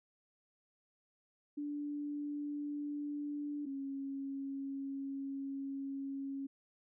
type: tone pair in turn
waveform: sine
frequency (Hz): 291.8 / 274.2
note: D4 / C#4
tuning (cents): -11 / -19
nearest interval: minor second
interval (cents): 108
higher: first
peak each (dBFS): -37 / -38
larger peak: first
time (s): 1.57-3.66 / 3.66-6.47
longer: second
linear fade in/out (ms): 10
effects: none